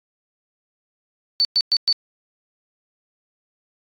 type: tone bursts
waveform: sine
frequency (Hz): 4511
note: C#8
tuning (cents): +29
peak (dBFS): -14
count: 4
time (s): 1.4-1.926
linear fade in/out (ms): 0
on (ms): 49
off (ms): 110
effects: AAC 48 kbps